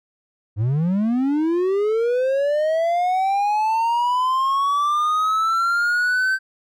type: linear sweep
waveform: triangle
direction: up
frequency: 98 to 1554 Hz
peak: -15 dBFS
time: 0.56-6.39 s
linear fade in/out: 50 ms
effects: none